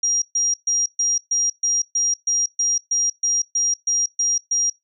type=tone bursts; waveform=sine; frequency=5700 Hz; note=F8; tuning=34 cents sharp; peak=-17 dBFS; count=15; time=0.03-4.7 s; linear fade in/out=5 ms; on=190 ms; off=130 ms; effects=noise-tail reverb RT60 0.2 s tail -21 dB re dry